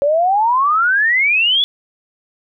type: exponential sweep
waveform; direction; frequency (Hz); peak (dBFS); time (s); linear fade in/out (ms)
sine; up; 554.4 to 3479; -11; 0.02-1.64; 0
effects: none